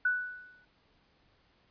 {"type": "tone with exponential decay", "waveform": "sine", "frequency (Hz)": 1483, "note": "F#6", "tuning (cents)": 4, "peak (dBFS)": -23, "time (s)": [0.05, 0.65], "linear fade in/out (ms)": 5, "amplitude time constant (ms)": 130, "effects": ["pink hiss -68 dBFS RMS until 1.7 s", "resampled to 11025 Hz"]}